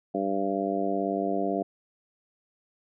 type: harmonic tone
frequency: 98 Hz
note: G2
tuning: in tune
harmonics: 2 / 3 / 4 / 5 / 6 / 7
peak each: -33 / -31 / -32 / -35 / -35 / -30 dBFS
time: 0.14-1.63 s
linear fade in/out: 10 ms
effects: none